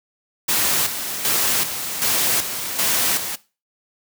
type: noise with tremolo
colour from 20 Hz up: white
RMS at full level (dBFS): -19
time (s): 0.48-3.36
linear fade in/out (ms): 10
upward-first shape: square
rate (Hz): 1.3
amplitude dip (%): 60
effects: noise-tail reverb RT60 0.3 s tail -18 dB re dry + high-pass 100 Hz 12 dB/octave